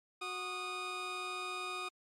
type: tone pair together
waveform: 20% pulse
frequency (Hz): 366.9 / 1234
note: F#4 / D#6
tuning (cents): -15 / -15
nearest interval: octave + major sixth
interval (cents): 2100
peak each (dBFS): -39 / -34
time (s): 0.21-1.89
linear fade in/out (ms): 10
effects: low-pass 8000 Hz 12 dB/octave + MP3 64 kbps